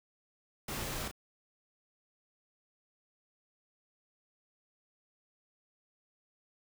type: noise with echo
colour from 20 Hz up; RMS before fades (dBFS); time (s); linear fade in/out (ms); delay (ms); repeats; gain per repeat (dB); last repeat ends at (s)
pink; -39; 0.68-1.08; 5; 34; 1; -6; 1.114
effects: none